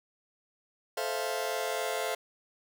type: chord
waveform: sawtooth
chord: F major seventh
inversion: first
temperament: just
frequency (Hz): 436.5 / 523.8 / 654.8 / 698.5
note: A4 / C5 / E5 / F5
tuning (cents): -14 / +2 / -12 / 0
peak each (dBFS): -32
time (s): 0.97-2.15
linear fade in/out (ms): 5
effects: none